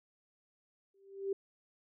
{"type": "tone with exponential growth", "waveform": "sine", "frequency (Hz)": 392, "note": "G4", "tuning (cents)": 0, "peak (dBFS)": -29, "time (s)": [0.94, 1.33], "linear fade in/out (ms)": 5, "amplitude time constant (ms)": 84, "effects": []}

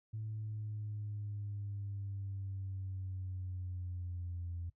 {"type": "linear sweep", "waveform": "sine", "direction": "down", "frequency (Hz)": [109.3, 85.6], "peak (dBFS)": -38, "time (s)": [0.13, 4.7], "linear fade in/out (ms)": 10, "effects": ["noise-tail reverb RT60 0.1 s tail -18 dB re dry", "tanh soft clip ceiling -34 dBFS"]}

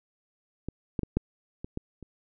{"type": "clicks", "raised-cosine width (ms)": 3, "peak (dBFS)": [-20, -15, -17, -11, -23, -19, -30], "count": 7, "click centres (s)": [0.686, 0.992, 1.033, 1.17, 1.645, 1.774, 2.027], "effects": []}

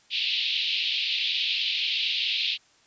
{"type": "band-pass noise", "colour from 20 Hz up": "pink", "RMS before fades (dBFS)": -27, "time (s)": [0.1, 2.58], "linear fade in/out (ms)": 50, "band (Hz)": [2600, 4200], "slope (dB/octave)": 48, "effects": ["white hiss -60 dBFS RMS until 2.86 s", "resampled to 16000 Hz"]}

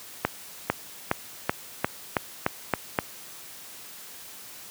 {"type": "accelerating click train", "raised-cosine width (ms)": 0.5, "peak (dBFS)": -6, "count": 9, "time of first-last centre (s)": [0.25, 2.988], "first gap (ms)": 450, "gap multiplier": 0.92, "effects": ["white hiss -44 dBFS RMS until 4.7 s", "high-pass 80 Hz 12 dB/octave"]}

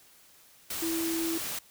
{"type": "tone in noise", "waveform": "sine", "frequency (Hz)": 329.6, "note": "E4", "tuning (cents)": 0, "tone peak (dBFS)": -29, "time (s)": [0.82, 1.38], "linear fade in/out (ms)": 5, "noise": "white", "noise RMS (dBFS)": -35, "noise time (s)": [0.7, 1.59], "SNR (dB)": 3, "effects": ["white hiss -58 dBFS RMS until 1.7 s"]}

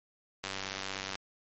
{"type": "click train", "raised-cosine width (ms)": 0.2, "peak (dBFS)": -18, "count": 70, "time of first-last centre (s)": [0.44, 1.154], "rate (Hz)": 96.6, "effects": ["MP3 32 kbps"]}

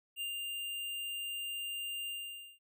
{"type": "tone with ADSR envelope", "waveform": "square", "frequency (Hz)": 2798, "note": "F7", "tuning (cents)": 3, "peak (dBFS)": -36, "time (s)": [0.16, 2.59], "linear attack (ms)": 50, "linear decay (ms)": 110, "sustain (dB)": -2, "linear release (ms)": 510, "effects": []}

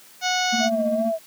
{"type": "harmonic tone", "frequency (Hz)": 733, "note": "F#5", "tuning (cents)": -16, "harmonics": [1, 2, 3, 4, 5, 6, 7, 8, 9], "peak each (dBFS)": [-24, -27, -29, -30, -31, -32, -32, -33, -34], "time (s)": [0.21, 0.7], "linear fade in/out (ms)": 50}
{"type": "tone with tremolo", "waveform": "triangle", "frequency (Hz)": 227.3, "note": "A#3", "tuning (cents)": -43, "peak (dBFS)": -18, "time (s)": [0.52, 1.12], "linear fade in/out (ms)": 20, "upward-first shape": "sine", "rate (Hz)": 15, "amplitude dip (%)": 70}
{"type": "tone with vibrato", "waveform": "sine", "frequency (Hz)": 644, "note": "E5", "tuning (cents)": -41, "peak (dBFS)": -21, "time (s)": [0.59, 1.19], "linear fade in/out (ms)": 50, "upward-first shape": "sine", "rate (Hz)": 2.6, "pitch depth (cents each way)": 74}
{"effects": ["white hiss -49 dBFS RMS until 1.26 s", "high-pass 150 Hz 12 dB/octave"]}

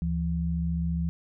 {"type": "tone pair together", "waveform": "sine", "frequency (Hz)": [73.4, 168.14], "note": ["D2", "E3"], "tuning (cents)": [0, 35], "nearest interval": "octave + major second", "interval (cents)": 1435, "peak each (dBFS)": [-29, -27], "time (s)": [0.02, 1.09], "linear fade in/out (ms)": 0, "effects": []}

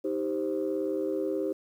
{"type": "chord", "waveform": "sine", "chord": "C minor", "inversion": "first", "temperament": "just", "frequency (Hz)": [314, 392.4, 523.3], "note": ["Eb4", "G4", "C5"], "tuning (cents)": [16, 2, 0], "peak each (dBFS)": [-31, -30, -32], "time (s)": [0.04, 1.53], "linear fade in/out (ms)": 10, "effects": ["tanh soft clip ceiling -20 dBFS", "10-bit"]}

